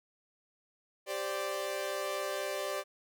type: chord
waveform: sawtooth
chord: G suspended fourth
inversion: none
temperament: equal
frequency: 392 / 523.3 / 587.3 Hz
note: G4 / C5 / D5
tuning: 0 / 0 / 0 cents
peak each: -36 / -36 / -32 dBFS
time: 1.06-2.84 s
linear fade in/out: 50 ms
effects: none